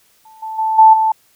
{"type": "tone with level steps", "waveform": "sine", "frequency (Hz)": 880, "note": "A5", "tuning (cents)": 0, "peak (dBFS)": [-40, -23, -14, -3, -11], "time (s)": [0.25, 1.12], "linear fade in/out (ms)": 5, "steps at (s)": [0.42, 0.58, 0.78, 0.93], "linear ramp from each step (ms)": 10, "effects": ["white hiss -55 dBFS RMS until 1.35 s"]}